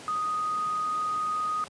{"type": "tone in noise", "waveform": "sine", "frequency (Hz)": 1244.5, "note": "D#6", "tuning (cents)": 0, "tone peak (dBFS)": -26, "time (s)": [0.08, 1.64], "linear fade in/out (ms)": 0, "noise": "pink", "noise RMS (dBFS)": -44, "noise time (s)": [0, 1.68], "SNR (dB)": 15, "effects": ["high-pass 150 Hz 12 dB/octave", "resampled to 22050 Hz"]}